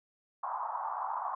white band-pass noise, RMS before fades -36 dBFS, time 0.43-1.35 s, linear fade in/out 5 ms, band 780 to 1100 Hz, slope 48 dB/octave, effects none

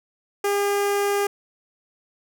sawtooth tone with notch filter, 404.2 Hz, G#4, 47 cents flat, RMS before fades -22 dBFS, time 0.44-1.27 s, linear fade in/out 5 ms, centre 3900 Hz, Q 1.8, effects none

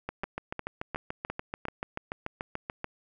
two click trains, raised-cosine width 0.5 ms, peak -18 / -18 dBFS, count 20 / 5, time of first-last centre 0.09-2.844 / 0.24-1.653 s, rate 6.9 / 2.83 Hz, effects none

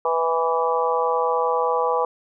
harmonic tone with a mistuned harmonic, 164.81 Hz, E3, in tune, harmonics 3 / 4 / 5 / 6 / 7, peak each -22 / -29 / -25 / -25 / -26 dBFS, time 0.05-2.05 s, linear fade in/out 2 ms, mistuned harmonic 4, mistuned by -27 cents, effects none

